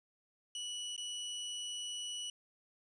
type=tone with dropouts; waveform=sawtooth; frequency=2945 Hz; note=F#7; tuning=9 cents flat; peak=-36 dBFS; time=0.55-2.3 s; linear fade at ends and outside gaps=2 ms; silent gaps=0.964-0.978 s; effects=resampled to 22050 Hz + 12-bit